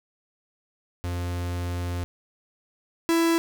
45% pulse tone pair in turn, 88 / 332.2 Hz, F2 / E4, +14 / +13 cents, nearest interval octave + major seventh, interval 2299 cents, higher second, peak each -27 / -19 dBFS, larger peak second, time 1.04-2.04 / 3.09-3.38 s, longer first, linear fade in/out 0 ms, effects none

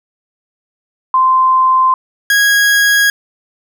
sine / 40% pulse tone pair in turn, 1039 / 1649.3 Hz, C6 / G#6, -12 / -12 cents, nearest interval minor sixth, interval 800 cents, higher second, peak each -7 dBFS, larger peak neither, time 1.14-1.94 / 2.3-3.1 s, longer neither, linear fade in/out 2 ms, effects none

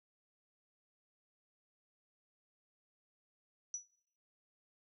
sine tone with exponential decay, 5900 Hz, F#8, 6 cents flat, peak -34 dBFS, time 3.74-3.88 s, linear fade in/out 1 ms, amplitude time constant 29 ms, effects noise-tail reverb RT60 0.8 s tail -25 dB re dry

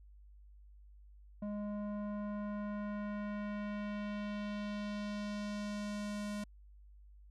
square tone with low-pass filter sweep, 207 Hz, G#3, 5 cents flat, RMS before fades -40 dBFS, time 1.42-6.44 s, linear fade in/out 5 ms, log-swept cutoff 710 to 9600 Hz, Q 1.1, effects added 50 Hz sine -55 dBFS peak until 7.3 s

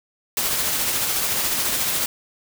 white noise with tremolo, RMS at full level -21 dBFS, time 0.37-2.06 s, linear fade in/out 2 ms, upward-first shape triangle, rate 14 Hz, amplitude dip 35%, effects none

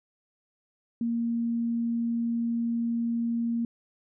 sine tone, 233.1 Hz, A#3, in tune, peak -25 dBFS, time 1.01-3.65 s, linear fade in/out 2 ms, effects none

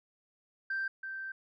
sine tone pair in turn, 1568 / 1561.5 Hz, G6 / G6, 0 / -7 cents, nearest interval unison, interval 7 cents, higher first, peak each -30 / -37 dBFS, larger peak first, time 0.7-0.88 / 1.03-1.32 s, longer second, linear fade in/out 5 ms, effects tanh soft clip ceiling -28 dBFS

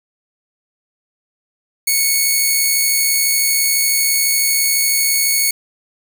5% pulse tone, 2214 Hz, C#7, 3 cents flat, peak -3 dBFS, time 1.87-5.51 s, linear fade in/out 5 ms, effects none

